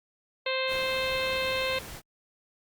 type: harmonic tone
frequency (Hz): 523.3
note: C5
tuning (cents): 0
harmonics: 1 / 2 / 3 / 4 / 5 / 6 / 7 / 8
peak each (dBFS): -30 / -36 / -38 / -35 / -34 / -39 / -37 / -38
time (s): 0.46-1.79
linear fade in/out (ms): 5
type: noise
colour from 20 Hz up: pink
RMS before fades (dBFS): -42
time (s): 0.67-2.02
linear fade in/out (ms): 50
effects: Opus 48 kbps